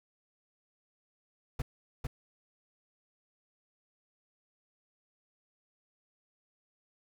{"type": "noise with echo", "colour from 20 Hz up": "brown", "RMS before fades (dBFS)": -33, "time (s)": [1.59, 1.62], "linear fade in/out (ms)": 5, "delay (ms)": 450, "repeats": 1, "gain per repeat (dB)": -2, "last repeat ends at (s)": 2.07, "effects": []}